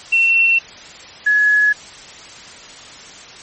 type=tone pair in turn; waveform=sine; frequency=2709 / 1691.8 Hz; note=E7 / G#6; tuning=+47 / +32 cents; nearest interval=minor sixth; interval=815 cents; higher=first; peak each=-10 dBFS; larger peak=neither; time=0.12-0.59 / 1.26-1.73 s; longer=neither; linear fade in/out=10 ms; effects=white hiss -37 dBFS RMS until 3.42 s + MP3 32 kbps